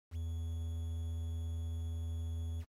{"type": "tone with quantisation", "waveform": "triangle", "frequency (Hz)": 82.41, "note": "E2", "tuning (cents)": 0, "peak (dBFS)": -34, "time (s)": [0.11, 2.65], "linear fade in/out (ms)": 50, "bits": 10, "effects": ["AAC 48 kbps"]}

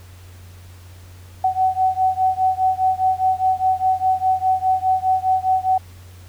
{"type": "beating tone pair", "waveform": "sine", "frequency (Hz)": [750, 754.9], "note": ["F#5", "F#5"], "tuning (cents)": [23, 35], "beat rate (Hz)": 4.9, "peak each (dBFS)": [-18, -19], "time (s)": [1.44, 5.78], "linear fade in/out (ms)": 5, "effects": ["added 90 Hz sine -39 dBFS peak until 6.28 s", "pink hiss -49 dBFS RMS until 6.28 s"]}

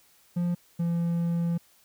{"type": "tone pair in turn", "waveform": "triangle", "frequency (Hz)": [174.61, 169.93], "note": ["F3", "F3"], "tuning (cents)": [0, -47], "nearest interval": "unison", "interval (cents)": 47, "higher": "first", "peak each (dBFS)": -22, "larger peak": "neither", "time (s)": [[0.36, 0.55], [0.79, 1.58]], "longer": "second", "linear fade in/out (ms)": 10, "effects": ["white hiss -61 dBFS RMS until 1.84 s"]}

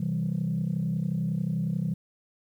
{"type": "chord", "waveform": "sine", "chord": "C major", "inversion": "none", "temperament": "equal", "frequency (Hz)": [130.81, 164.81, 196], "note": ["C3", "E3", "G3"], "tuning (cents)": [0, 0, 0], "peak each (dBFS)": [-31, -27, -30], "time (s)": [0, 1.94], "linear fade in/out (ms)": 5, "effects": ["tanh soft clip ceiling -20 dBFS", "10-bit"]}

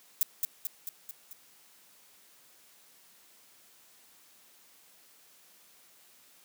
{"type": "noise with echo", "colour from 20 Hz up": "violet", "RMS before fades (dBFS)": -25, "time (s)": [0.21, 0.23], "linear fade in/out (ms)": 0, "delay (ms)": 220, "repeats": 5, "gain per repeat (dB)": -4, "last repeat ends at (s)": 1.33, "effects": ["white hiss -60 dBFS RMS until 6.44 s", "high-pass 150 Hz 12 dB/octave"]}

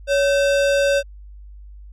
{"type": "tone with sample-and-hold", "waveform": "sine", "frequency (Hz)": 561, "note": "C#5", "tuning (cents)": 21, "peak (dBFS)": -14, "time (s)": [0.07, 1.03], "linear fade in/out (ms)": 50, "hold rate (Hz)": 2100, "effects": ["added 50 Hz sine -37 dBFS peak until 1.92 s", "low-pass 7000 Hz 12 dB/octave"]}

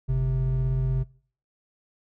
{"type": "tone pair together", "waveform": "triangle", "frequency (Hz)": [49, 130.81], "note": ["G1", "C3"], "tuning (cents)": [0, 0], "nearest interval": "octave + perfect fourth", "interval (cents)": 1700, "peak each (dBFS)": [-24, -21], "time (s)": [0.08, 1.04], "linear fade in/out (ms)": 20, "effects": ["noise-tail reverb RT60 0.5 s tail -23 dB re dry"]}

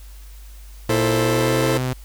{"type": "tone with pitch glide", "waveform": "sawtooth", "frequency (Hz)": [116.54, 127.82], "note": ["A#2", "C3"], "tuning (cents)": [0, -40], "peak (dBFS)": -17, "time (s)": [0.89, 1.93], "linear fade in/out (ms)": 0, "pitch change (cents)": 160, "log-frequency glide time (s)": [1.1, 1.64]}
{"type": "chord", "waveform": "40% pulse", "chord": "A minor", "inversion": "second", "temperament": "just", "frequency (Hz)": [330, 440, 528], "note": ["E4", "A4", "C5"], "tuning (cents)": [2, 0, 16], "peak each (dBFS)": -22, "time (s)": [0.89, 1.78], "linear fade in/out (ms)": 10}
{"effects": ["added 50 Hz sine -37 dBFS peak until 2.04 s", "white hiss -50 dBFS RMS until 2.04 s"]}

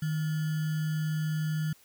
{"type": "tone with sample-and-hold", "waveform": "sine", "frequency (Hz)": 155.56, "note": "D#3", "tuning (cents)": 0, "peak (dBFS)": -27, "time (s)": [0.02, 1.73], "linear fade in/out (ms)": 5, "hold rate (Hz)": 1575, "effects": ["white hiss -60 dBFS RMS until 1.84 s"]}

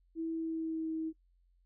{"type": "tone with pitch glide", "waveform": "sine", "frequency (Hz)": [326.3, 319.8], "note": ["E4", "D#4"], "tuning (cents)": [-18, 48], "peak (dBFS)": -33, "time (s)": [0.15, 1.13], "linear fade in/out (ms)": 50, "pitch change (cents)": -34, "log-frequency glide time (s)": [0.32, 0.91], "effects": ["noise-tail reverb RT60 0.1 s tail -20 dB re dry", "added 44 Hz sine -66 dBFS peak until 1.65 s"]}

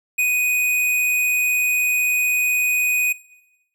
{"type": "tone", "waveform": "square", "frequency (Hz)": 2489, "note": "D#7", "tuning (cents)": 0, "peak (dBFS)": -17, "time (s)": [0.18, 3.13], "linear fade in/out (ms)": 10, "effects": ["noise-tail reverb RT60 1.0 s tail -19 dB re dry"]}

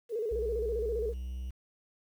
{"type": "tone with vibrato", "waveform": "sine", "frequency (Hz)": 447.5, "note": "A4", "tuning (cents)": 29, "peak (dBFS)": -30, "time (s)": [0.09, 1.14], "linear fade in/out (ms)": 50, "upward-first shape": "square", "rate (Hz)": 15, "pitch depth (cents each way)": 90}
{"type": "tone with pitch glide", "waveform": "triangle", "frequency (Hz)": [61.74, 63.07], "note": ["B1", "B1"], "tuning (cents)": [0, 37], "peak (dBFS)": -33, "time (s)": [0.31, 1.51], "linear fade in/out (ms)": 10, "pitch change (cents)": 37, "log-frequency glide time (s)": [0.9, 1.34]}
{"effects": ["10-bit"]}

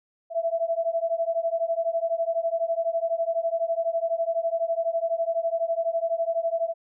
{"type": "beating tone pair", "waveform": "sine", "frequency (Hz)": [659.3, 671.3], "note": ["E5", "E5"], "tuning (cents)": [0, 31], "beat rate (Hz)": 12, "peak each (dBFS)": -26, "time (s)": [0.3, 6.74], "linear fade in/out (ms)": 50, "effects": []}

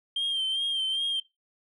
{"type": "tone with vibrato", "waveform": "sine", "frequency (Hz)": 3169, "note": "G7", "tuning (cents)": 18, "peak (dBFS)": -23, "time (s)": [0.16, 1.2], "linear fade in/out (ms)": 5, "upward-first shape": "sine", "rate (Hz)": 2.5, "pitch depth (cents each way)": 45, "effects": ["noise-tail reverb RT60 0.2 s tail -20 dB re dry", "tanh soft clip ceiling -24 dBFS"]}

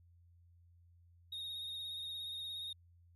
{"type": "tone with vibrato", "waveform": "triangle", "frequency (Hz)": 3725, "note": "A#7", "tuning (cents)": -2, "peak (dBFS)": -40, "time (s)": [1.32, 2.73], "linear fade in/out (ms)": 5, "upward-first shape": "sine", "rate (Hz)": 17, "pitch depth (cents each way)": 31, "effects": ["added 86 Hz sine -62 dBFS peak until 3.15 s"]}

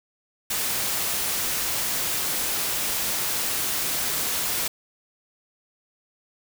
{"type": "noise", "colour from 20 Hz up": "white", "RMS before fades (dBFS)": -26, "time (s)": [0.5, 4.68], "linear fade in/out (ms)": 5, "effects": []}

